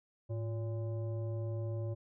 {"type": "tone with frequency modulation", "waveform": "sine", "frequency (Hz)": 108.2, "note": "A2", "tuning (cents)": -29, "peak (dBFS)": -34, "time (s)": [0.29, 1.95], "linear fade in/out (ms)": 20, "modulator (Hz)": 460, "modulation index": 0.56, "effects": []}